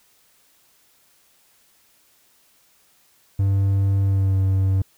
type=tone with pitch glide; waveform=triangle; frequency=98 to 95.76 Hz; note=G2 to G2; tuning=0 to -40 cents; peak=-14 dBFS; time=3.39-4.82 s; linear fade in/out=5 ms; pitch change=-40 cents; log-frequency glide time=4.03-4.37 s; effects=white hiss -59 dBFS RMS until 4.97 s